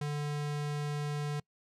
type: tone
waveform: square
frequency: 147.1 Hz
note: D3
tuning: 3 cents sharp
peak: -33 dBFS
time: 0.01-1.4 s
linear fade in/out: 5 ms
effects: noise-tail reverb RT60 0.1 s tail -25 dB re dry + low-pass 9000 Hz 12 dB/octave